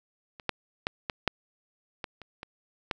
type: clicks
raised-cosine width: 0.3 ms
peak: -28 / -10 / -11 / -14 / -7 / -18 / -28 / -23 / -12 dBFS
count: 9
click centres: 0.398 / 0.493 / 0.869 / 1.098 / 1.277 / 2.042 / 2.217 / 2.431 / 2.912 s
effects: none